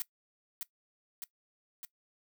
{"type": "noise with echo", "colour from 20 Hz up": "blue", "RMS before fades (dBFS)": -35, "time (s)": [0, 0.02], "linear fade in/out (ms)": 0, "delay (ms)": 610, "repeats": 3, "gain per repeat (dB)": -3, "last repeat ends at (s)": 1.85, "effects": ["noise-tail reverb RT60 0.1 s tail -19 dB re dry"]}